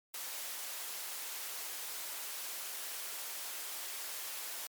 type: high-pass noise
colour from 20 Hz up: white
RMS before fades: -42 dBFS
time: 0.14-4.67 s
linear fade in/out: 2 ms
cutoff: 490 Hz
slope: 12 dB/octave
effects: MP3 96 kbps